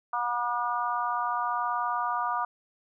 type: harmonic tone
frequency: 241 Hz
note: B3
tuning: 42 cents flat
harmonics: 3 / 4 / 5 / 6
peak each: -33 / -30 / -30 / -38 dBFS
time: 0.13-2.45 s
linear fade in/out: 5 ms
effects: none